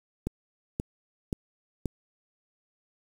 click train, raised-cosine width 3 ms, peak -16 dBFS, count 4, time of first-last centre 0.27-1.857 s, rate 1.89 Hz, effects 7-bit

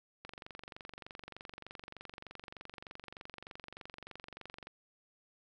click train, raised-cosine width 0.3 ms, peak -30 dBFS, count 104, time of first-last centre 0.25-4.671 s, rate 23.3 Hz, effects none

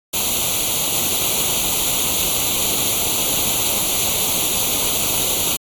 white noise with comb filter, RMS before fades -19 dBFS, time 0.13-5.57 s, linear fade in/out 10 ms, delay 0.29 ms, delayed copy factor +0.85, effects AAC 64 kbps

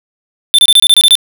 square tone bursts, 3550 Hz, A7, 15 cents sharp, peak -3 dBFS, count 9, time 0.54-1.153 s, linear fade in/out 0 ms, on 45 ms, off 26 ms, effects none

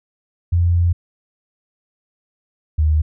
sine tone pair in turn, 86.5 / 77.06 Hz, F2 / D#2, -16 / -16 cents, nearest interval major second, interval 200 cents, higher first, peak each -12 dBFS, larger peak neither, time 0.52-0.93 / 2.78-3.02 s, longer first, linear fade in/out 10 ms, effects none

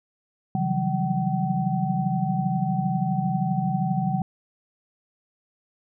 sine tone cluster, 136.6 / 161.6 / 179.4 / 191.9 / 761 Hz, C#3 / E3 / F3 / G3 / F#5, -25 / -34 / +47 / -37 / +48 cents, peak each -28 dBFS, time 0.55-4.22 s, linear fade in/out 2 ms, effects none

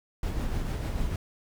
brown noise with tremolo, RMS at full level -28 dBFS, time 0.23-1.16 s, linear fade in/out 2 ms, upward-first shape triangle, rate 6.7 Hz, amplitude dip 40%, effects none

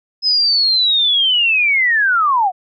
sine linear sweep, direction down, 5130 to 698.5 Hz, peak -11 dBFS, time 0.22-2.52 s, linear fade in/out 50 ms, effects none

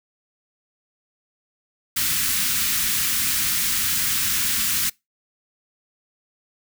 white band-stop noise, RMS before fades -22 dBFS, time 1.96-4.9 s, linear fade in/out 10 ms, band 270 to 1300 Hz, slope 24 dB/octave, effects noise-tail reverb RT60 0.2 s tail -24 dB re dry

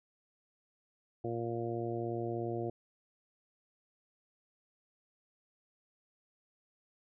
harmonic tone, 116.9 Hz, A#2, 5 cents sharp, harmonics 1 / 2 / 3 / 4 / 5 / 6, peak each -40 / -44 / -37 / -42 / -45 / -43 dBFS, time 1.24-2.7 s, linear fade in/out 5 ms, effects none

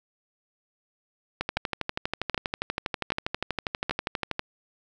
two click trains, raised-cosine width 0.3 ms, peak -11 / -9 dBFS, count 38 / 4, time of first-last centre 1.41-4.394 / 1.57-3.896 s, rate 12.4 / 1.29 Hz, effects none

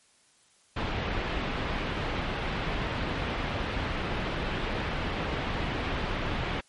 pink low-pass noise, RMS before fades -31 dBFS, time 0.76-6.61 s, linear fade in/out 10 ms, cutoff 3400 Hz, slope 24 dB/octave, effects white hiss -63 dBFS RMS until 6.68 s + MP3 48 kbps

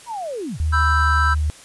sine linear sweep, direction down, 987.8 to 64 Hz, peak -25 dBFS, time 0.06-0.6 s, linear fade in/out 50 ms
sine tone with pitch glide, 77.78 to 75.87 Hz, D#2 to D#2, 0 to -43 cents, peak -17 dBFS, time 0.6-1.5 s, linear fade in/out 0 ms, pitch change -43 cents, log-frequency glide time 0.82-1.27 s
triangle chord, E minor, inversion second, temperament equal, 987.8 / 1318.5 / 1568 Hz, B5 / E6 / G6, 0 / 0 / 0 cents, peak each -23 / -17 / -19 dBFS, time 0.72-1.35 s, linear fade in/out 20 ms
effects white hiss -44 dBFS RMS until 1.64 s + resampled to 24000 Hz

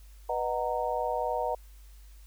sine chord, B major seventh, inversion none, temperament just, 493.9 / 617.4 / 740.8 / 926 Hz, B4 / D#5 / F#5 / A#5, 0 / -14 / +2 / -12 cents, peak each -33 dBFS, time 0.29-1.55 s, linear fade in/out 5 ms, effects added 50 Hz sine -48 dBFS peak until 2.26 s + white hiss -62 dBFS RMS until 2.26 s

